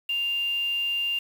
sine tone with quantisation, 2794 Hz, F7, in tune, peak -24 dBFS, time 0.09-1.19 s, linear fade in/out 5 ms, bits 7, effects none

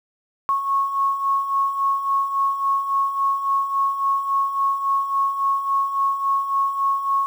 sine beating tone pair, 1096 / 1099.6 Hz, C#6 / C#6, -20 / -14 cents, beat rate 3.6 Hz, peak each -26 / -19 dBFS, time 0.49-7.26 s, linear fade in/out 0 ms, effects 8-bit

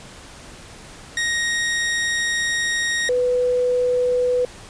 sawtooth / sine tone pair in turn, 1873 / 496.1 Hz, A#6 / B4, +8 / +8 cents, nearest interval octave + major seventh, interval 2300 cents, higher first, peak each -16 dBFS, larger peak neither, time 1.17-3.09 / 3.09-4.45 s, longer first, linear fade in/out 2 ms, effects pink hiss -41 dBFS RMS until 4.69 s + resampled to 22050 Hz

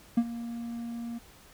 triangle tone with ADSR envelope, 234.2 Hz, A#3, 8 cents sharp, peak -16 dBFS, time 0.17-1.19 s, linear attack 8 ms, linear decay 55 ms, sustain -16 dB, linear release 15 ms, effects pink hiss -55 dBFS RMS until 1.53 s

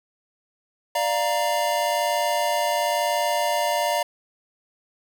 square tone cluster, 592 / 693 / 937 Hz, D5 / F5 / A#5, +14 / -14 / +9 cents, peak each -26 dBFS, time 0.95-4.03 s, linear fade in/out 5 ms, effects none

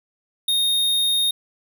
square tone, 3700 Hz, A#7, 14 cents flat, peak -18 dBFS, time 0.48-1.31 s, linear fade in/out 5 ms, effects none

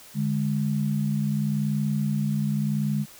sine tone pair together, 146.87 / 207.7 Hz, D3 / G#3, 0 / 0 cents, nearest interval tritone, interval 600 cents, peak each -25 dBFS, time 0.14-3.06 s, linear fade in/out 50 ms, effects white hiss -48 dBFS RMS until 3.19 s

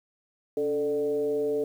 sine tone with frequency modulation, 440 Hz, A4, in tune, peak -24 dBFS, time 0.57-1.64 s, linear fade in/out 2 ms, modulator 156 Hz, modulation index 0.63, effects 9-bit

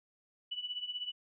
sine tone with tremolo, 2960 Hz, F#7, in tune, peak -33 dBFS, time 0.51-1.12 s, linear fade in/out 10 ms, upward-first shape triangle, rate 16 Hz, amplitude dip 85%, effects none

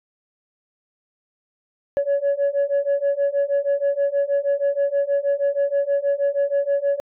sine beating tone pair, 560 / 566.3 Hz, C#5 / C#5, +18 / +37 cents, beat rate 6.3 Hz, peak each -20 / -19 dBFS, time 1.97-7 s, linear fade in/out 0 ms, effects tanh soft clip ceiling -14 dBFS

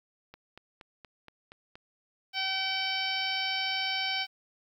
click train, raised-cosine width 0.3 ms, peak -31 dBFS, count 7, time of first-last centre 0.34-1.755 s, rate 4.24 Hz
harmonic tone, 766 Hz, G5, 40 cents flat, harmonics 1 / 2 / 3 / 4 / 5 / 6 / 7, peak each -37 / -38 / -34 / -34 / -40 / -37 / -38 dBFS, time 2.33-4.27 s, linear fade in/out 50 ms
effects 10-bit

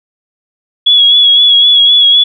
sine tone with vibrato, 3363 Hz, G#7, 21 cents sharp, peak -3 dBFS, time 0.86-2.24 s, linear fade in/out 10 ms, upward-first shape sine, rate 3.9 Hz, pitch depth 34 cents each way, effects none

